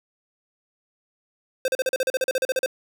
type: tone bursts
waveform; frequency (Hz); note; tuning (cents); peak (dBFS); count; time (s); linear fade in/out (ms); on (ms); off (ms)
square; 520; C5; -11; -20; 15; 1.65-2.661; 2; 31; 39
effects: none